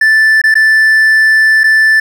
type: tone with dropouts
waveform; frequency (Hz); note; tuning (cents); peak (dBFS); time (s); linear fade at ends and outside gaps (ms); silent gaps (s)
triangle; 1760; A6; 0; -3; 0.01-2; 5; 0.417-0.438 / 0.542-0.553 / 1.635-1.64
effects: none